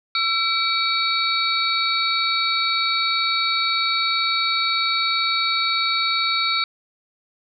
sine tone cluster, 1338 / 2301 / 3810 / 4431 Hz, E6 / D7 / A#7 / C#8, +25 / -36 / +37 / -2 cents, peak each -24 dBFS, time 0.15-6.64 s, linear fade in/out 2 ms, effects none

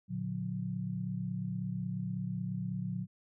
sine chord, Bb augmented, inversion none, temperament just, 116.54 / 145.68 / 182.1 Hz, Bb2 / D3 / F#3, 0 / -14 / -27 cents, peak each -39 / -40 / -36 dBFS, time 0.08-3.07 s, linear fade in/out 50 ms, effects none

